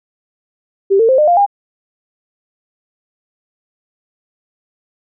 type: tone with pitch steps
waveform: sine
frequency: 392 / 452.9 / 523.3 / 604.5 / 698.5 / 807 Hz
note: G4 / A#4 / C5 / D5 / F5 / G#5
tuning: 0 / -50 / 0 / +50 / 0 / -50 cents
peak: -7 dBFS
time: 0.9-1.464 s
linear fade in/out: 20 ms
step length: 94 ms
effects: none